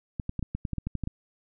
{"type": "clicks", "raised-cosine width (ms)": 5, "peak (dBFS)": -18, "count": 12, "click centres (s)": [0.198, 0.294, 0.393, 0.427, 0.55, 0.652, 0.733, 0.783, 0.87, 0.953, 1.037, 1.074], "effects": []}